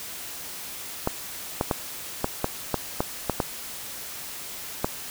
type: clicks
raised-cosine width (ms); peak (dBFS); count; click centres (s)
1; -8; 10; 1.074 / 1.611 / 1.712 / 2.244 / 2.444 / 2.743 / 3.005 / 3.297 / 3.402 / 4.845
effects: white hiss -37 dBFS RMS until 5.1 s